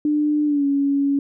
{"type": "tone with pitch glide", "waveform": "sine", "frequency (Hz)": [298.5, 280.1], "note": ["D4", "C#4"], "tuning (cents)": [28, 18], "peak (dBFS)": -16, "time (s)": [0.05, 1.19], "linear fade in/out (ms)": 2, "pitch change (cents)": -110, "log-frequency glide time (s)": [0.45, 0.65], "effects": []}